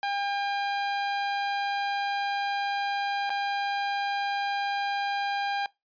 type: tone with dropouts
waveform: sawtooth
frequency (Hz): 803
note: G5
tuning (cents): +41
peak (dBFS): -23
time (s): 0.03-5.66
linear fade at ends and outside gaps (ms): 1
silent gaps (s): 3.295-3.302
effects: noise-tail reverb RT60 0.2 s tail -22 dB re dry + resampled to 11025 Hz